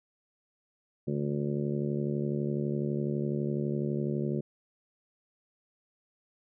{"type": "harmonic tone", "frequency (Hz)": 72, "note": "D2", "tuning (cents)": -34, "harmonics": [2, 3, 4, 5, 6, 7, 8], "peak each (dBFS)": [-32, -33, -45, -34, -41, -44, -44], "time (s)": [1.07, 4.41], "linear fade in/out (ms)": 10, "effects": []}